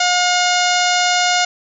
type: harmonic tone with a mistuned harmonic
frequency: 717 Hz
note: F5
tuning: 45 cents sharp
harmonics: 1 / 2 / 3 / 4 / 5 / 6 / 7 / 8 / 9 / 10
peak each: -17 / -20 / -22 / -23 / -24 / -25 / -25 / -26 / -27 / -27 dBFS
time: 0-1.45 s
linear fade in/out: 5 ms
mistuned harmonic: 6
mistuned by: -26 cents
effects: none